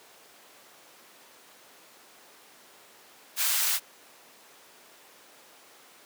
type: high-pass noise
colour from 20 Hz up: white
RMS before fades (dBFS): -26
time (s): 3.36-3.8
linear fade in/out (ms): 50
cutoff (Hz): 1100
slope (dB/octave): 12
effects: pink hiss -53 dBFS RMS until 6.05 s + high-pass 400 Hz 12 dB/octave